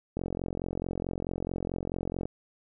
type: click train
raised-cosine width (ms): 2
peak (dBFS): -19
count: 94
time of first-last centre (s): 0.17-2.255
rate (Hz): 44.6
effects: none